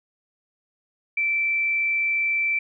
sine tone with frequency modulation, 2333 Hz, D7, 12 cents flat, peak -20 dBFS, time 1.17-2.59 s, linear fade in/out 5 ms, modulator 54.5 Hz, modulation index 0.29, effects none

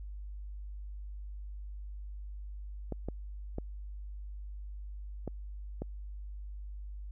clicks, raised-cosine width 2 ms, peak -23 dBFS, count 5, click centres 2.923 / 3.086 / 3.584 / 5.277 / 5.82 s, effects added 50 Hz sine -40 dBFS peak until 7.11 s

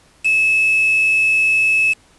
sine tone with quantisation, 2601 Hz, E7, 24 cents flat, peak -12 dBFS, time 0.24-1.94 s, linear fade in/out 20 ms, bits 4, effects pink hiss -52 dBFS RMS until 2.18 s + resampled to 24000 Hz

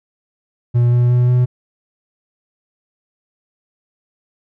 triangle tone with pitch steps, 120.5 / 121.76 / 123.03 / 124.32 Hz, B2 / B2 / B2 / B2, -42 / -24 / -6 / +12 cents, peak -8 dBFS, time 0.74-1.46 s, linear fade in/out 20 ms, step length 180 ms, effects none

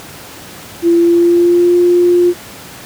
sine tone with pitch glide, 340 to 352.2 Hz, F4 to F4, -46 to +15 cents, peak -6 dBFS, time 0.82-2.34 s, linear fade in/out 50 ms, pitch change +61 cents, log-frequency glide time 0.96-1.76 s, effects pink hiss -32 dBFS RMS until 2.85 s + high-pass 100 Hz 12 dB/octave

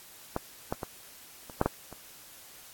clicks, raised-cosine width 1 ms, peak -15 / -15 / -19 / -29 / -8 / -10 / -28 dBFS, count 7, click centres 0.364 / 0.725 / 0.832 / 1.498 / 1.614 / 1.66 / 1.927 s, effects white hiss -51 dBFS RMS until 2.73 s + AAC 64 kbps

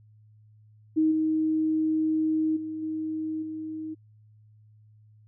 sine tone with level steps, 314.4 Hz, D#4, 18 cents sharp, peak -19 / -22 / -31 / -28 / -32 dBFS, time 0.96-3.95 s, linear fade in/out 20 ms, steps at 1.11 / 2.56 / 2.82 / 3.42 s, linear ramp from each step 10 ms, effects added 107 Hz sine -53 dBFS peak until 5.27 s

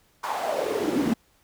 brown noise with high-pass filter sweep, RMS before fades -26 dBFS, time 0.23-1.14 s, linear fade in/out 10 ms, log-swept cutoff 980 to 220 Hz, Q 4.9, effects pink hiss -63 dBFS RMS until 1.43 s

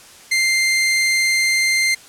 sawtooth tone, 2093 Hz, C7, in tune, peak -11 dBFS, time 0.31-1.95 s, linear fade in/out 10 ms, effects white hiss -43 dBFS RMS until 2.08 s + low-pass 10000 Hz 12 dB/octave

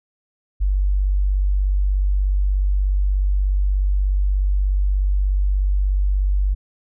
sine tone, 48.35 Hz, G1, 23 cents flat, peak -15 dBFS, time 0.6-6.55 s, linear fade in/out 20 ms, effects none

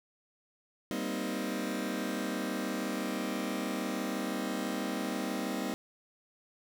sawtooth chord, C minor seventh, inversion second, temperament just, 196.22 / 235.5 / 261.6 / 314 Hz, G3 / Bb3 / C4 / Eb4, +2 / +18 / 0 / +16 cents, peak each -34 dBFS, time 0.91-5.74 s, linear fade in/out 0 ms, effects none

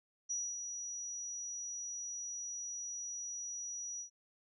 sine tone with ADSR envelope, 5830 Hz, F#8, 26 cents flat, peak -34 dBFS, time 0.29-4.1 s, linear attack 19 ms, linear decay 250 ms, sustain -6 dB, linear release 100 ms, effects none

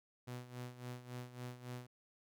sawtooth tone with tremolo, 123.9 Hz, B2, 6 cents sharp, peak -39 dBFS, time 0.27-1.87 s, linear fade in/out 10 ms, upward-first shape sine, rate 3.6 Hz, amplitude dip 75%, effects none

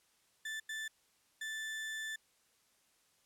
35% pulse tone bursts at uneven times, 1760 Hz, A6, in tune, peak -37 dBFS, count 3, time 0.45-0.6 / 0.69-0.88 / 1.41-2.16 s, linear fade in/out 5 ms, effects white hiss -72 dBFS RMS until 3.25 s + low-pass 11000 Hz 12 dB/octave

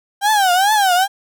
35% pulse tone with vibrato, 784 Hz, G5, in tune, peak -10 dBFS, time 0.21-1.08 s, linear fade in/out 50 ms, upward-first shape triangle, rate 2.4 Hz, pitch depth 200 cents each way, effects none

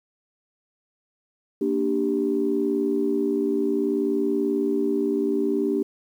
sine chord, G minor, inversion first, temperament equal, 233.1 / 293.7 / 392 Hz, Bb3 / D4 / G4, 0 / 0 / 0 cents, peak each -27 / -24 / -23 dBFS, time 1.61-5.83 s, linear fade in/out 5 ms, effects tanh soft clip ceiling -11 dBFS + 9-bit

